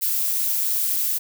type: noise with amplitude modulation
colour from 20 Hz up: violet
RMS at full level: -20 dBFS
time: 0.01-1.19 s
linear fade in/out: 20 ms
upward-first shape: sine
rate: 207 Hz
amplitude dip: 55%
effects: none